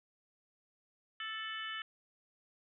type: harmonic tone with a mistuned harmonic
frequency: 440 Hz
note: A4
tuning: in tune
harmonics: 3 / 4 / 5 / 6 / 7 / 8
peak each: -45 / -43 / -49 / -55 / -43 / -53 dBFS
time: 1.2-1.82 s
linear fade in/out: 2 ms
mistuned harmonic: 7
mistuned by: -47 cents
effects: none